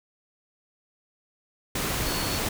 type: tone in noise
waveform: sine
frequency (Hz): 4408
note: C#8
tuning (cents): -11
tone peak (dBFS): -35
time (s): 2.06-2.39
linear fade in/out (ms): 5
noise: pink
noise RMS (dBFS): -28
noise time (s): 1.75-2.49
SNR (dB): -10
effects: none